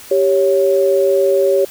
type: tone pair together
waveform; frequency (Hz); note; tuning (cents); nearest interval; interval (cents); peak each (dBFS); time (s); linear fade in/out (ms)
sine; 392 / 554.4; G4 / C#5; 0 / 0; tritone; 600; -13; 0.11-1.65; 5
effects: white hiss -37 dBFS RMS until 1.7 s